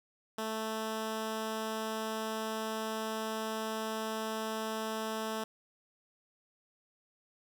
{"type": "tone", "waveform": "10% pulse", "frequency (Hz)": 220, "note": "A3", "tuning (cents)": 0, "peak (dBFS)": -26, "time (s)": [0.38, 5.44], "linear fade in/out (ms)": 5, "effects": []}